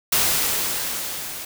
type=noise with level ramp; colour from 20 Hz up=white; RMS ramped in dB=-18 to -33 dBFS; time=0.12-1.45 s; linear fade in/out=5 ms; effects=none